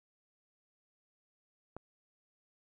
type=click; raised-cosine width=1 ms; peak=-29 dBFS; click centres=1.766 s; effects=none